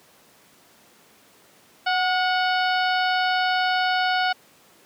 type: harmonic tone with a mistuned harmonic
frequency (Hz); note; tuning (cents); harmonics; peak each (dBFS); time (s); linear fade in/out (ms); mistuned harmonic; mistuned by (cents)
740; F#5; 0; 1 / 2 / 3 / 4 / 5 / 6 / 7; -22 / -24 / -32 / -30 / -35 / -33 / -39; 1.86-4.33; 10; 2; -38
effects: pink hiss -54 dBFS RMS until 4.85 s + high-pass 200 Hz 12 dB/octave